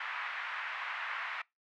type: band-pass noise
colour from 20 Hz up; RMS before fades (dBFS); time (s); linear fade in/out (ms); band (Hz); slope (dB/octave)
white; -39; 0-1.42; 5; 960 to 2200; 24
effects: noise-tail reverb RT60 0.2 s tail -24 dB re dry